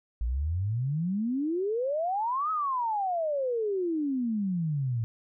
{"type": "exponential two-way sweep", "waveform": "sine", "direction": "up then down", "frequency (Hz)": [54.6, 1296, 110.3], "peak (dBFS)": -26, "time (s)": [0.21, 5.04], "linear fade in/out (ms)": 0, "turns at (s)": 2.51, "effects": []}